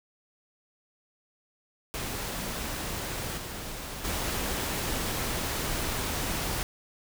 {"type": "noise with level steps", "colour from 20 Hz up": "pink", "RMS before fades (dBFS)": [-34, -38, -31], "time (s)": [1.94, 6.63], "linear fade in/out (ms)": 0, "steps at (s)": [3.37, 4.04], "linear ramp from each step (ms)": 10, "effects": []}